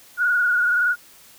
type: tone with frequency modulation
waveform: sine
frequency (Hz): 1448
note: F#6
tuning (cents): -38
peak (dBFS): -16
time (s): 0.17-0.96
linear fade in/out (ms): 50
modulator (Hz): 21.4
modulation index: 1.9
effects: white hiss -49 dBFS RMS until 1.38 s